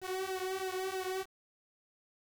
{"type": "tone with flanger", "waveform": "sawtooth", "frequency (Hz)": 376.4, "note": "F#4", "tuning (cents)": 30, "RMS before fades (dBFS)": -37, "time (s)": [0.01, 1.26], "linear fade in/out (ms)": 50, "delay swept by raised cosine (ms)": [1.7, 4.6], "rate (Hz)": 3.1, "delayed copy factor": -0.95, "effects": ["9-bit"]}